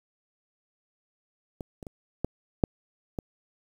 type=clicks; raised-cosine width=2 ms; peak=-22 / -27 / -26 / -13 / -7 / -18 dBFS; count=6; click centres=1.608 / 1.828 / 1.868 / 2.246 / 2.638 / 3.188 s; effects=8-bit